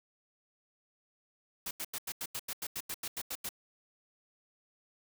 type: noise bursts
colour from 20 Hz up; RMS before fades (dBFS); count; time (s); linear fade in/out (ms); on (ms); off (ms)
white; -38; 14; 1.66-3.491; 5; 50; 87
effects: none